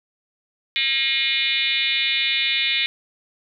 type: tone with frequency modulation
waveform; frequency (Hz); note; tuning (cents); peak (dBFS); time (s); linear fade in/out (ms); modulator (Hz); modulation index
sine; 2960; F#7; 0; -18; 0.76-2.86; 0; 268; 3.6
effects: none